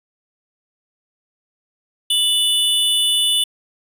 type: tone pair together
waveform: square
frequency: 2960 / 3502 Hz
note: F#7 / A7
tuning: 0 / -9 cents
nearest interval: minor third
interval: 291 cents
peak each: -18 dBFS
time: 2.1-3.44 s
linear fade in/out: 5 ms
effects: resampled to 32000 Hz + 8-bit